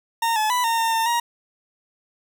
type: tone with pitch steps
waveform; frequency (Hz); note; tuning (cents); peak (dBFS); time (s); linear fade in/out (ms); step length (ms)
40% pulse; 919 / 860 / 989 / 917 / 910 / 904 / 945; A#5 / A5 / B5 / A#5 / A#5 / A5 / A#5; -25 / -40 / +2 / -29 / -42 / +47 / +23; -18; 0.22-1.2; 5; 140
effects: none

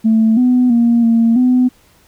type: tone with pitch steps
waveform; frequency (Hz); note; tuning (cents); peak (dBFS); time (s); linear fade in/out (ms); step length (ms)
sine; 221.9 / 249.6 / 234.9 / 229.5 / 251.4; A3 / B3 / A#3 / A#3 / B3; +15 / +19 / +13 / -27 / +31; -7; 0.04-1.69; 20; 330
effects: tanh soft clip ceiling -4 dBFS + pink hiss -51 dBFS RMS until 2.07 s

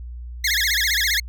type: tone with vibrato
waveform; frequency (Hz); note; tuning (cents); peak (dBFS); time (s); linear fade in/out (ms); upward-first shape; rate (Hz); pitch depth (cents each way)
20% pulse; 1891; A#6; +24; -13; 0.44-1.2; 5; sine; 15; 250
effects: added 60 Hz sine -31 dBFS peak until 1.28 s

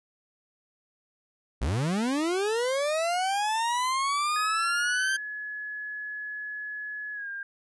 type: linear sweep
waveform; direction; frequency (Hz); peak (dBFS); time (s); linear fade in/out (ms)
40% pulse; up; 50.5 to 1582; -24; 1.61-5.17; 10
type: tone with pitch glide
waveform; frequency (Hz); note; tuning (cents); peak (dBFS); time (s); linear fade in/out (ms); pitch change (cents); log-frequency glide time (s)
sine; 1698 to 1604.6; G#6 to G6; +38 to +40; -33; 4.36-7.43; 2; -98; 7.13-7.29
effects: resampled to 24000 Hz

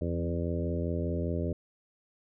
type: harmonic tone with a mistuned harmonic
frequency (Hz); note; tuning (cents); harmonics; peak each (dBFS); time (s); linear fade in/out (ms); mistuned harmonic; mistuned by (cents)
85; F2; -46; 1 / 2 / 3 / 4 / 5 / 6 / 7; -32 / -35 / -37 / -38 / -39 / -40 / -40; 0.01-1.53; 5; 2; -23
effects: none

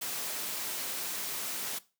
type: high-pass noise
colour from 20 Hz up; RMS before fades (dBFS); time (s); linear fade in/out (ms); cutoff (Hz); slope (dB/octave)
white; -36; 0.01-1.79; 10; 160; 12
effects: noise-tail reverb RT60 0.3 s tail -18 dB re dry

